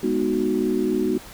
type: chord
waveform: sine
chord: G# minor seventh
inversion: none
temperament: equal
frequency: 207.7 / 246.9 / 311.1 / 370 Hz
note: G#3 / B3 / D#4 / F#4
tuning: 0 / 0 / 0 / 0 cents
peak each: -27 / -25 / -25 / -23 dBFS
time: 0.03-1.18 s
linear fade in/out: 5 ms
effects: pink hiss -42 dBFS RMS until 1.33 s